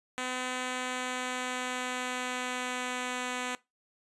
5% pulse tone with pitch glide, 253.5 to 249.9 Hz, B3 to B3, +45 to +21 cents, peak -21 dBFS, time 0.18-3.55 s, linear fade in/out 0 ms, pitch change -24 cents, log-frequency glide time 0.58-3.29 s, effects noise-tail reverb RT60 0.2 s tail -20 dB re dry + resampled to 24000 Hz

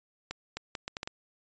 accelerating click train, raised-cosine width 0.2 ms, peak -18 dBFS, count 7, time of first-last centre 0.31-1.075 s, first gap 260 ms, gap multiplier 0.7, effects resampled to 16000 Hz

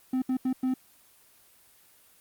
triangle tone bursts at uneven times, 257.9 Hz, C4, 25 cents flat, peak -22 dBFS, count 4, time 0.13-0.22 / 0.29-0.37 / 0.45-0.53 / 0.63-0.74 s, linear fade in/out 5 ms, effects white hiss -59 dBFS RMS until 2.2 s + Opus 24 kbps

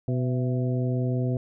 harmonic tone with a mistuned harmonic, 125.7 Hz, B2, 31 cents sharp, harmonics 1 / 2 / 3 / 4 / 5, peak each -24 / -30 / -34 / -36 / -38 dBFS, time 0.08-1.37 s, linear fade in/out 2 ms, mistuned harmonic 5, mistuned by +82 cents, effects none

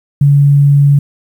sine tone, 142.2 Hz, C#3, 45 cents sharp, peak -4 dBFS, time 0.21-0.99 s, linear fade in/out 5 ms, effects 7-bit

